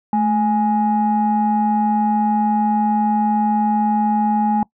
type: tone pair together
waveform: sine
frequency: 216.7 / 833 Hz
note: A3 / G#5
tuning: -26 / +5 cents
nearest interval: octave + major seventh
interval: 2331 cents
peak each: -16 dBFS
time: 0.13-4.63 s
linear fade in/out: 2 ms
effects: noise-tail reverb RT60 0.1 s tail -23 dB re dry + tanh soft clip ceiling -8 dBFS

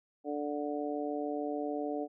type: harmonic tone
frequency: 146.83 Hz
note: D3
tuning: in tune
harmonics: 2 / 3 / 4 / 5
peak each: -36 / -38 / -39 / -40 dBFS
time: 0.24-2.08 s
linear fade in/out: 50 ms
effects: none

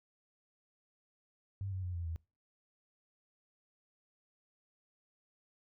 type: tone with pitch steps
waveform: sine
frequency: 98 / 93.74 / 89.66 / 85.76 / 82.03 Hz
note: G2 / F#2 / F2 / F2 / E2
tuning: 0 / +23 / +46 / -31 / -8 cents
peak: -36 dBFS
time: 1.61-2.16 s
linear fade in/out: 0 ms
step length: 110 ms
effects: noise-tail reverb RT60 0.3 s tail -24 dB re dry

